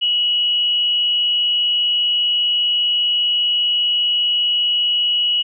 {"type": "tone with amplitude modulation", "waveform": "sine", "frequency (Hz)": 2925, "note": "F#7", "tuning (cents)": -21, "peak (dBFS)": -13, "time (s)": [0.01, 5.43], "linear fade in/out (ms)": 20, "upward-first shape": "sine", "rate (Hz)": 270, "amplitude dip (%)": 30, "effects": []}